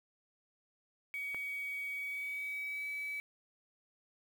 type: tone with pitch glide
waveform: sine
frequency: 2258 to 2288 Hz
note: C#7 to D7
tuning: +31 to -46 cents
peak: -37 dBFS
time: 1.14-3.2 s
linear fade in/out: 0 ms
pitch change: +23 cents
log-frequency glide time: 1.93-2.87 s
type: click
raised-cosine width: 0.5 ms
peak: -30 dBFS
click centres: 1.346 s
effects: 9-bit